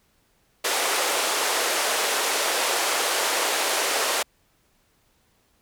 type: band-pass noise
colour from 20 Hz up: pink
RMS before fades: -24 dBFS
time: 0.64-4.23 s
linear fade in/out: 10 ms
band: 430 to 12000 Hz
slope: 24 dB/octave
effects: pink hiss -65 dBFS RMS until 5.61 s